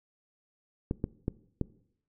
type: clicks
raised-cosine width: 3 ms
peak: -16 dBFS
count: 4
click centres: 0.911 / 1.041 / 1.281 / 1.613 s
effects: noise-tail reverb RT60 0.7 s tail -20 dB re dry